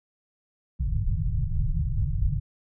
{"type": "low-pass noise", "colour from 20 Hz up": "pink", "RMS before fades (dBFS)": -25, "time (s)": [0.79, 2.4], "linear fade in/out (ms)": 20, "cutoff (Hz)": 160, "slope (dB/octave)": 96, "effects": []}